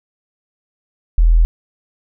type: tone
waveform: sine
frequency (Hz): 41.2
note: E1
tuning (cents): 0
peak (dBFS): -7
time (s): 1.18-1.45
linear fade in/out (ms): 0
effects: none